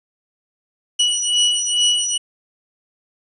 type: beating tone pair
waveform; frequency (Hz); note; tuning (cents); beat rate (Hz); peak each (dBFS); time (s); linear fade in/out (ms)
sawtooth; 2934 / 2936.3; F#7 / F#7; -15 / -14; 2.3; -15; 0.99-2.18; 10
effects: resampled to 24000 Hz + 8-bit